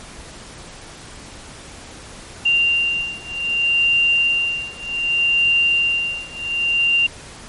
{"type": "beating tone pair", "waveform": "sine", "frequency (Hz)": [2780, 2780.65], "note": ["F7", "F7"], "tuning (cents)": [-9, -8], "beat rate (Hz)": 0.65, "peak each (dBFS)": [-19, -18], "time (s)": [2.45, 7.07], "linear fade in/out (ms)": 10, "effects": ["pink hiss -38 dBFS RMS until 7.48 s", "MP3 48 kbps"]}